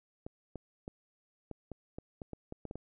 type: clicks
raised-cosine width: 2 ms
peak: -28 dBFS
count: 12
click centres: 0.265 / 0.557 / 0.879 / 1.513 / 1.717 / 1.985 / 2.218 / 2.333 / 2.524 / 2.653 / 2.711 / 2.756 s
effects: none